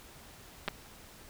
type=clicks; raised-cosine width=0.3 ms; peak=-16 dBFS; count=2; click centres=0.679 / 0.684 s; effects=pink hiss -53 dBFS RMS until 1.29 s